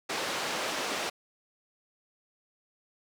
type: band-pass noise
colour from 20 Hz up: pink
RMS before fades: -33 dBFS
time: 0.09-1.1 s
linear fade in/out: 10 ms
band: 390 to 6200 Hz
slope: 12 dB/octave
effects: none